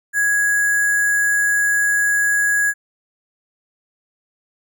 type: tone with sample-and-hold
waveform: sine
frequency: 1662 Hz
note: G#6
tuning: 1 cent sharp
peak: -14 dBFS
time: 0.13-2.74 s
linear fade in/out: 50 ms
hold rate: 8820 Hz
effects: none